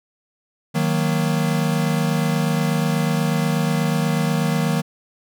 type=chord; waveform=square; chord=D# minor; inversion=none; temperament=equal with one note detuned; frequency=156.74 / 185 / 233.1 Hz; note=D#3 / F#3 / A#3; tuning=+13 / 0 / 0 cents; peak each=-21 / -24 / -25 dBFS; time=0.74-4.82 s; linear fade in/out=20 ms; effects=none